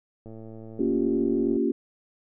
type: click train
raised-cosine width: 2 ms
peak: -30 dBFS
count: 146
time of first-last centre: 0.26-1.566 s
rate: 111 Hz
type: chord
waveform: sine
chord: G half-diminished seventh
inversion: first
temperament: equal with one note detuned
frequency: 233.1 / 280.1 / 349.2 / 392 Hz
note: Bb3 / Db4 / F4 / G4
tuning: 0 / +18 / 0 / 0 cents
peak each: -27 / -26 / -27 / -28 dBFS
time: 0.79-1.72 s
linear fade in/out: 5 ms
effects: none